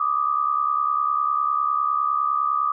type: tone pair together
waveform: sine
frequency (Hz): 1174.7 / 1244.6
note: D6 / D#6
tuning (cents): 0 / 0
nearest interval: minor second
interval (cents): 100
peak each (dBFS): -22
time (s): 0-2.72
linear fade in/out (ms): 5
effects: none